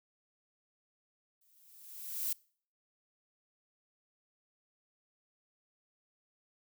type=noise with exponential growth; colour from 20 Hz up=violet; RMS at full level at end=-32 dBFS; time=1.41-2.33 s; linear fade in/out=5 ms; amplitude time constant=200 ms; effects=noise-tail reverb RT60 0.5 s tail -25 dB re dry